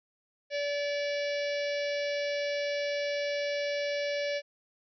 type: harmonic tone with a mistuned harmonic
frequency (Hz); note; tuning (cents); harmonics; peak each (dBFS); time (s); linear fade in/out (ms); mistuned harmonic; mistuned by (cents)
576; D5; -34; 1 / 3 / 4 / 5 / 6 / 7 / 8 / 9 / 10; -30 / -40 / -39 / -44 / -48 / -46 / -47 / -46 / -52; 0.5-4.42; 50; 9; +28
effects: none